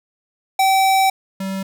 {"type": "tone pair in turn", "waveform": "square", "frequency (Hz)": [770, 192.5], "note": ["G5", "G3"], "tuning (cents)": [-31, -31], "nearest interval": "2 octaves", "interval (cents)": 2400, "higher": "first", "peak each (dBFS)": [-13, -23], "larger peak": "first", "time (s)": [[0.59, 1.1], [1.4, 1.63]], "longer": "first", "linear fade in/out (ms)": 5, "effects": []}